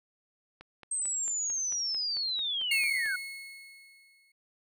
click train, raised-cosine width 0.3 ms, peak -31 dBFS, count 12, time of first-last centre 0.61-3.06 s, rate 4.49 Hz
sine linear sweep, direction down, 8400 to 1432 Hz, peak -29 dBFS, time 0.91-3.16 s, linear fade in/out 5 ms
35% pulse tone with exponential decay, 2182 Hz, C#7, 28 cents flat, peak -23 dBFS, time 2.71-4.32 s, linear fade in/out 5 ms, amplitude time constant 350 ms
effects none

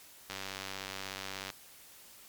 click train, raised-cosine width 0.2 ms, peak -21 dBFS, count 117, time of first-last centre 0.3-1.502 s, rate 96.5 Hz, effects white hiss -55 dBFS RMS until 2.28 s + MP3 96 kbps

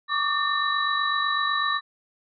sine tone cluster, 1139 / 1187 / 1800 / 3919 Hz, C#6 / D6 / A6 / B7, +47 / +18 / +39 / -14 cents, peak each -27 / -27 / -27 / -29 dBFS, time 0.08-1.81 s, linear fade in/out 50 ms, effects none

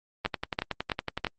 two click trains, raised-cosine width 0.3 ms, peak -10 / -13 dBFS, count 4 / 12, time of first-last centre 0.26-1.247 / 0.25-1.269 s, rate 3.04 / 10.8 Hz, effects Opus 32 kbps

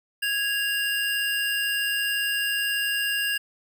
square tone pair together, 1652.8 / 2794 Hz, G#6 / F7, -9 / 0 cents, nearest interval major sixth, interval 909 cents, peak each -27 dBFS, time 0.22-3.38 s, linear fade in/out 10 ms, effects none

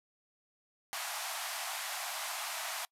pink band-pass noise, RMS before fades -39 dBFS, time 0.93-2.85 s, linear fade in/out 0 ms, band 630 to 14000 Hz, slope 96 dB/octave, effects noise-tail reverb RT60 0.1 s tail -26 dB re dry

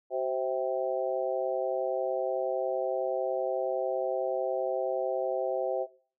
harmonic tone with a mistuned harmonic, 130.81 Hz, C3, in tune, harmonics 3 / 4 / 5 / 6, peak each -34 / -31 / -32 / -37 dBFS, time 0.1-5.87 s, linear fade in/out 50 ms, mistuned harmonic 3, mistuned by -56 cents, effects noise-tail reverb RT60 0.4 s tail -18 dB re dry

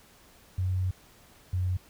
sine tone pair in turn, 92.5 / 91.33 Hz, F#2 / F#2, 0 / -22 cents, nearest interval unison, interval 22 cents, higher first, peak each -25 dBFS, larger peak neither, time 0.58-0.91 / 1.53-1.77 s, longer first, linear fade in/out 5 ms, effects pink hiss -57 dBFS RMS until 1.89 s

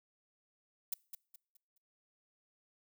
violet noise with echo, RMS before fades -35 dBFS, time 0.92-0.94 s, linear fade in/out 5 ms, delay 210 ms, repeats 4, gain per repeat -9 dB, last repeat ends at 1.78 s, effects noise-tail reverb RT60 0.5 s tail -25 dB re dry

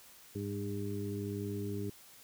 harmonic tone with a mistuned harmonic, 101.1 Hz, G#2, 46 cents flat, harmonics 1 / 2 / 3 / 4, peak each -39 / -41 / -42 / -41 dBFS, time 0.35-1.9 s, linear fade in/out 5 ms, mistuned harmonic 1, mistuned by +34 cents, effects white hiss -57 dBFS RMS until 2.23 s

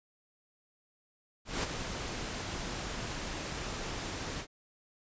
pink noise with ADSR envelope, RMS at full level -31 dBFS, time 1.45-4.47 s, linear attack 180 ms, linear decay 23 ms, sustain -7 dB, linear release 75 ms, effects resampled to 16000 Hz

